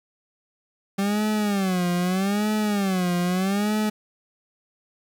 40% pulse tone with vibrato, 194.2 Hz, G3, 16 cents flat, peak -20 dBFS, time 0.98-3.9 s, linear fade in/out 10 ms, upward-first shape sine, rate 0.8 Hz, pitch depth 170 cents each way, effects 9-bit

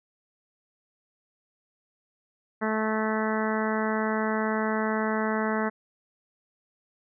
harmonic tone, 217.8 Hz, A3, 17 cents flat, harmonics 1 / 2 / 3 / 4 / 5 / 6 / 7 / 8 / 9, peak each -28 / -31 / -33 / -34 / -35 / -36 / -36 / -37 / -38 dBFS, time 2.61-5.7 s, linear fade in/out 20 ms, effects none

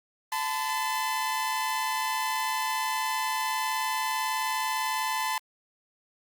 sawtooth tone pair together, 877.2 / 1017 Hz, A5 / C6, -6 / -50 cents, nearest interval minor third, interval 256 cents, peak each -26 dBFS, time 0.32-5.38 s, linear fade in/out 2 ms, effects Opus 32 kbps

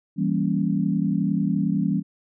sine chord, E diminished seventh, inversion none, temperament equal, 164.81 / 196 / 233.1 / 277.2 Hz, E3 / G3 / Bb3 / Db4, 0 / 0 / 0 / 0 cents, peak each -25 / -23 / -28 / -27 dBFS, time 0.16-2.03 s, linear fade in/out 50 ms, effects none

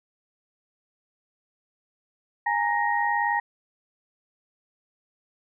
sine tone cluster, 827 / 926 / 1876 Hz, G#5 / A#5 / A#6, -8 / -12 / +11 cents, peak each -26 dBFS, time 2.46-3.4 s, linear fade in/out 5 ms, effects none

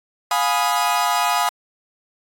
40% pulse chord, F half-diminished seventh, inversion none, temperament equal with one note detuned, 709 / 830.6 / 987.8 / 1244.5 Hz, F5 / Ab5 / Cb6 / Eb6, +26 / 0 / 0 / 0 cents, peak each -22 dBFS, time 0.31-1.49 s, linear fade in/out 2 ms, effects AAC 64 kbps

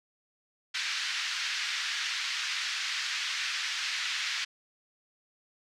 pink band-pass noise, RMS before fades -33 dBFS, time 0.74-4.45 s, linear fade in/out 10 ms, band 1600 to 5600 Hz, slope 24 dB/octave, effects none

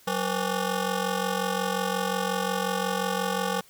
15% pulse ring-modulated tone, 329.6 Hz, E4, in tune, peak -16 dBFS, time 0.07-3.61 s, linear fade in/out 5 ms, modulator 142 Hz, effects white hiss -56 dBFS RMS until 3.69 s

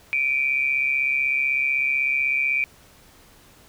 sine tone pair together, 2326 / 2462 Hz, D7 / D#7, -17 / -19 cents, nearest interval minor second, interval 98 cents, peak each -21 / -24 dBFS, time 0.13-2.64 s, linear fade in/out 0 ms, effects pink hiss -52 dBFS RMS until 3.68 s

